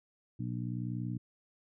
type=harmonic tone; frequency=60.5 Hz; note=B1; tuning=35 cents flat; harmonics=2 / 3 / 4 / 5; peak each=-36 / -40 / -42 / -44 dBFS; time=0.39-1.18 s; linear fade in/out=10 ms; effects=none